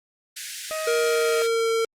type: high-pass noise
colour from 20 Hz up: white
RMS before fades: -32 dBFS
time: 0.36-1.47 s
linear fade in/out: 10 ms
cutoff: 1500 Hz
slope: 96 dB/octave
type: harmonic tone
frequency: 630 Hz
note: D#5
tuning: 21 cents sharp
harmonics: 1 / 2 / 3 / 4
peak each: -28 / -34 / -38 / -40 dBFS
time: 0.71-1.42 s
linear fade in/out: 0 ms
type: tone with pitch glide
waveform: square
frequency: 469.4 to 453.4 Hz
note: A#4 to A#4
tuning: +12 to -48 cents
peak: -21 dBFS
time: 0.87-1.85 s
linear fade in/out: 5 ms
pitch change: -60 cents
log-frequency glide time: 1.01-1.71 s
effects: low-pass 10000 Hz 12 dB/octave + Opus 48 kbps